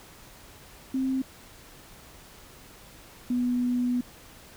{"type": "tone pair in turn", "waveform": "sine", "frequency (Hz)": [263.2, 246.2], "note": ["C4", "B3"], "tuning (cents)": [10, -5], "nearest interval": "minor second", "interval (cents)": 115, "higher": "first", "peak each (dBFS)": [-24, -23], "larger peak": "second", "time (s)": [[0.94, 1.22], [3.3, 4.01]], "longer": "second", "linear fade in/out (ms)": 5, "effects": ["pink hiss -50 dBFS RMS until 4.56 s"]}